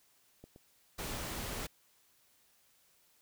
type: clicks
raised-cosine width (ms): 2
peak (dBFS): -37 / -41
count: 2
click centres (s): 0.44 / 0.561
type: noise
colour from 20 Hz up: pink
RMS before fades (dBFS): -40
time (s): 0.98-1.67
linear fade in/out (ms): 10
effects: white hiss -69 dBFS RMS until 3.21 s